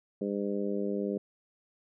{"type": "harmonic tone", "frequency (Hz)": 101, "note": "G#2", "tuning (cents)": -48, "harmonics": [2, 3, 4, 5, 6], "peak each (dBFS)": [-33, -37, -34, -37, -43], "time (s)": [0.21, 1.18], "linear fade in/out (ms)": 5, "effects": []}